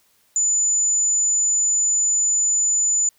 sine tone, 7000 Hz, A8, 10 cents flat, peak -16 dBFS, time 0.36-3.09 s, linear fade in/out 2 ms, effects white hiss -61 dBFS RMS until 3.18 s

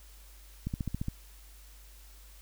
click train, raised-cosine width 5 ms, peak -20 dBFS, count 7, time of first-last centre 0.67-1.084 s, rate 14.5 Hz, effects added 50 Hz sine -51 dBFS peak until 2.41 s + white hiss -58 dBFS RMS until 2.41 s

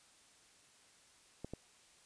clicks, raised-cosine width 2 ms, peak -29 dBFS, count 2, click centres 1.446 / 1.536 s, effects white hiss -65 dBFS RMS until 2.05 s + resampled to 22050 Hz

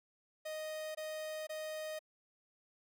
45% pulse tone bursts, 622 Hz, D#5, 1 cent flat, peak -40 dBFS, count 3, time 0.45-1.992 s, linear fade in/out 10 ms, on 500 ms, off 21 ms, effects none

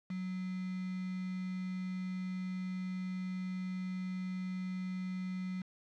sine tone with quantisation, 185 Hz, F#3, in tune, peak -36 dBFS, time 0.1-5.62 s, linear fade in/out 5 ms, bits 8, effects low-pass 4000 Hz 12 dB/octave

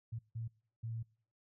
sine tone bursts at uneven times, 113.9 Hz, A#2, 40 cents flat, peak -38 dBFS, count 3, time 0.12-0.19 / 0.35-0.48 / 0.83-1.03 s, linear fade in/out 10 ms, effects noise-tail reverb RT60 0.5 s tail -24 dB re dry

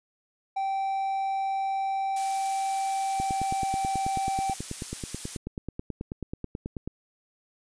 triangle tone, 778 Hz, G5, 13 cents flat, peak -24 dBFS, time 0.56-4.54 s, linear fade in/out 10 ms
blue noise, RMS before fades -36 dBFS, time 2.16-5.37 s, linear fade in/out 5 ms
click train, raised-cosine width 3 ms, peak -20 dBFS, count 35, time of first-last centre 3.2-6.876 s, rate 9.25 Hz
effects resampled to 22050 Hz

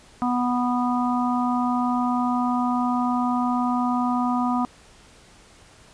harmonic tone, 246.2 Hz, B3, 5 cents flat, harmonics 1 / 3 / 4 / 5, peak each -22 / -27 / -28 / -29 dBFS, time 0.22-4.65 s, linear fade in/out 0 ms, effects pink hiss -51 dBFS RMS until 5.93 s + resampled to 22050 Hz

